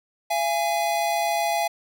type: tone pair together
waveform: square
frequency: 680 / 827.4 Hz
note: F5 / G#5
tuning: -46 / -7 cents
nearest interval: minor third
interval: 339 cents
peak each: -25 dBFS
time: 0.3-1.68 s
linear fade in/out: 10 ms
effects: none